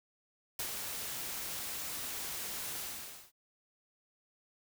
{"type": "noise with ADSR envelope", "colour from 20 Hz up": "white", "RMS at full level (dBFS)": -36, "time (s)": [0.59, 3.32], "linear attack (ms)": 3, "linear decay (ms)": 79, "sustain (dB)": -4, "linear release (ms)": 530, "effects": []}